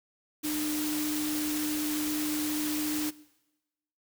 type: tone in noise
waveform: sine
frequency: 302.4 Hz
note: D#4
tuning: 49 cents flat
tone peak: -30 dBFS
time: 0.43-3.11 s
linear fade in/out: 20 ms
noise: white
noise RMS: -35 dBFS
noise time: 0.43-3.11 s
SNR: +2 dB
effects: noise-tail reverb RT60 1.0 s tail -20 dB re dry